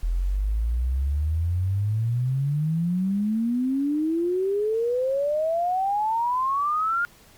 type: exponential sweep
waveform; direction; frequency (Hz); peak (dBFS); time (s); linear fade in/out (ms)
sine; up; 41.2 to 1428; -21; 0.03-7.05; 0
effects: pink hiss -53 dBFS RMS until 7.37 s + Opus 48 kbps